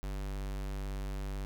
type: tone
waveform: square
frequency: 49 Hz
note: G1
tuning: in tune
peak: -36 dBFS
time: 0.03-1.45 s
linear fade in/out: 0 ms
effects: none